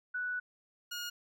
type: tone pair in turn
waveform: sine / 15% pulse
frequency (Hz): 1480 / 1432.9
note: F#6 / F6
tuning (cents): 0 / +44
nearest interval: minor second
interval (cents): 56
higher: first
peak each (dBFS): -33 / -31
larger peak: second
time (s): 0.14-0.4 / 0.91-1.1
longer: first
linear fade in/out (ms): 10
effects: none